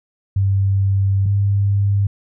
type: tone pair in turn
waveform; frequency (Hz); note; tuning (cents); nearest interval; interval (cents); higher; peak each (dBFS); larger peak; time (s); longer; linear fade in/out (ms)
sine; 97.8 / 100.09; G2 / G2; -4 / +37; unison; 41; second; -13; neither; 0.36-1.26 / 1.26-2.07; first; 5
effects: none